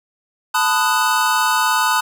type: chord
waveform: square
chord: B dominant seventh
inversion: third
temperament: equal with one note detuned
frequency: 880 / 1001 / 1244.5 / 1480 Hz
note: A5 / B5 / D#6 / F#6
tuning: 0 / +23 / 0 / 0 cents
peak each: -21 dBFS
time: 0.54-2.01 s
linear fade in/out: 10 ms
effects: none